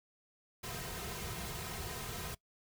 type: noise with comb filter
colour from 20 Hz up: pink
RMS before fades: -42 dBFS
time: 0.63-2.35 s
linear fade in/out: 10 ms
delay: 3.5 ms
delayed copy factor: -0.75
effects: noise-tail reverb RT60 0.1 s tail -21 dB re dry